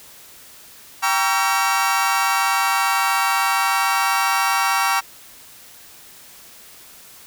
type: chord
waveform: 30% pulse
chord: G diminished seventh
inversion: none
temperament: just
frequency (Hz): 784 / 940.8 / 1128.9 / 1354.7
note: G5 / Bb5 / Db6 / Fb6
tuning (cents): 0 / +16 / +31 / +47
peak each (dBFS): -20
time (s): 1.02-5.01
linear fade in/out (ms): 20
effects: white hiss -44 dBFS RMS until 7.26 s